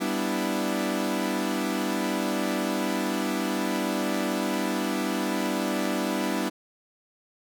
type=chord; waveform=sawtooth; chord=E minor seventh; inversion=first; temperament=equal; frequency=196 / 246.9 / 293.7 / 329.6 Hz; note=G3 / B3 / D4 / E4; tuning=0 / 0 / 0 / 0 cents; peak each=-27 dBFS; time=0-6.5 s; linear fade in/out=20 ms; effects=none